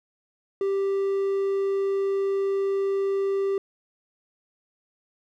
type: tone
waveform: triangle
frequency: 392.5 Hz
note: G4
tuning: 2 cents sharp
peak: -20 dBFS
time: 0.61-3.58 s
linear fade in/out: 2 ms
effects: none